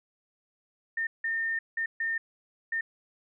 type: tone bursts at uneven times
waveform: sine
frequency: 1817 Hz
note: A#6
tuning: 45 cents flat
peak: -27 dBFS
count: 5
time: 0.97-1.07 / 1.24-1.59 / 1.77-1.86 / 2-2.18 / 2.72-2.81 s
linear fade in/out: 5 ms
effects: none